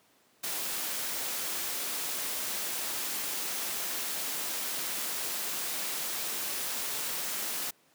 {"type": "noise", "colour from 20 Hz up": "white", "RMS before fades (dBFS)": -34, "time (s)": [0.43, 7.71], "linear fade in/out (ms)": 10, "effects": ["pink hiss -65 dBFS RMS until 7.94 s", "high-pass 200 Hz 12 dB/octave"]}